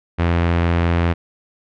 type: tone with low-pass filter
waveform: sawtooth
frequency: 85.2 Hz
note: F2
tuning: 42 cents flat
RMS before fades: -17 dBFS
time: 0.18-1.14 s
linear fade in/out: 20 ms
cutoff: 2400 Hz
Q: 1.2
effects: none